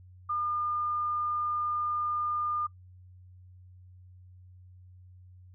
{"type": "tone", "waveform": "sine", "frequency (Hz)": 1209, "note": "D6", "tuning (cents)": 50, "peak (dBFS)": -28, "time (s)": [0.29, 2.67], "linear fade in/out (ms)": 10, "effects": ["noise-tail reverb RT60 0.1 s tail -20 dB re dry", "added 91 Hz sine -50 dBFS peak until 5.54 s"]}